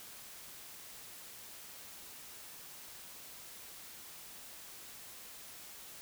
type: silence
effects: white hiss -51 dBFS RMS until 6.01 s